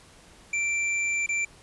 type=tone with dropouts; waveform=square; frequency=2349 Hz; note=D7; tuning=in tune; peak=-25 dBFS; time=0.53-1.45 s; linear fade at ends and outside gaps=5 ms; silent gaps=1.263-1.289 s; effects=pink hiss -53 dBFS RMS until 1.62 s + resampled to 24000 Hz